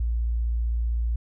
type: tone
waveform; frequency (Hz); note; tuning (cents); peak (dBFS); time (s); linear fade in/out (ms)
sine; 57.8; A#1; -14; -22; 0-1.16; 5
effects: none